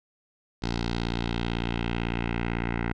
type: tone with low-pass filter sweep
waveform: 10% pulse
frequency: 58 Hz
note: A#1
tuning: 8 cents flat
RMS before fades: -29 dBFS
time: 0.62-2.93 s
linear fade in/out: 10 ms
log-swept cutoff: 4700 to 2000 Hz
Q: 2.4
effects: none